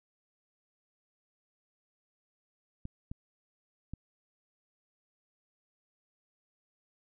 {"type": "clicks", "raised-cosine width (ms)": 5, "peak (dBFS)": -27, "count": 3, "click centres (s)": [2.854, 3.115, 3.936], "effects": []}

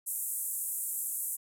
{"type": "band-pass noise", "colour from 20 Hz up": "white", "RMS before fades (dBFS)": -35, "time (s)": [0.06, 1.37], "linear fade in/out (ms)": 20, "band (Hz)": [7800, 14000], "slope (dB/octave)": 48, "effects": []}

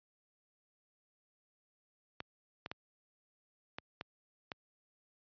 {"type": "clicks", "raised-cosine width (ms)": 0.3, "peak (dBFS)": -24, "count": 6, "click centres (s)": [2.204, 2.661, 2.715, 3.785, 4.011, 4.518], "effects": ["high-pass 80 Hz 12 dB/octave", "resampled to 11025 Hz"]}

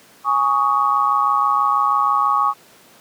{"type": "chord", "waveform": "sine", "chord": "Ab suspended fourth", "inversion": "none", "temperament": "equal with one note detuned", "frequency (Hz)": [830.6, 1118.4, 1244.5], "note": ["Ab5", "Db6", "Eb6"], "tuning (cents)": [0, 15, 0], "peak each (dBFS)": [-22, -16, -20], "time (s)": [0.24, 2.54], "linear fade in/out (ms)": 50, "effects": ["pink hiss -48 dBFS RMS until 3 s", "high-pass 200 Hz 12 dB/octave"]}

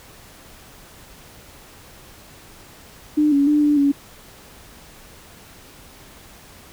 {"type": "tone with pitch steps", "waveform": "sine", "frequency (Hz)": [300.6, 281.7, 297.3, 294.6, 282], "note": ["D4", "C#4", "D4", "D4", "C#4"], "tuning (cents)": [40, 28, 21, 6, 30], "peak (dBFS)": -13, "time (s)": [3.17, 3.92], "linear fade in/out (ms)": 10, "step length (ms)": 150, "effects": ["pink hiss -45 dBFS RMS until 6.72 s"]}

